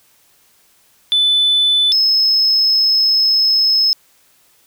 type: tone pair in turn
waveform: sine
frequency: 3500 / 5184 Hz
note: A7 / E8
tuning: -10 / -30 cents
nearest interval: perfect fifth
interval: 680 cents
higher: second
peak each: -9 dBFS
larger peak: neither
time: 1.12-1.92 / 1.92-3.93 s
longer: second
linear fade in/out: 0 ms
effects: tanh soft clip ceiling -7 dBFS + white hiss -54 dBFS RMS until 4.66 s